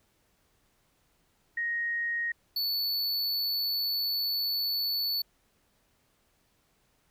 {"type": "tone pair in turn", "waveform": ["sine", "square"], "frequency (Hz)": [1873, 4455], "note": ["A#6", "C#8"], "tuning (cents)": [8, 8], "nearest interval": "octave + minor third", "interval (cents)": 1500, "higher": "second", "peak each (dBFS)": -28, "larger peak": "neither", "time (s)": [[1.57, 2.32], [2.56, 5.22]], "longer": "second", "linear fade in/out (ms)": 5, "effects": ["pink hiss -70 dBFS RMS until 7.1 s"]}